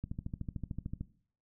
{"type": "click train", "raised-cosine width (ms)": 5, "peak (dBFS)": -25, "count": 14, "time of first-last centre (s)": [0.04, 1.01], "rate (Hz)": 13.4, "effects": ["noise-tail reverb RT60 0.5 s tail -17 dB re dry"]}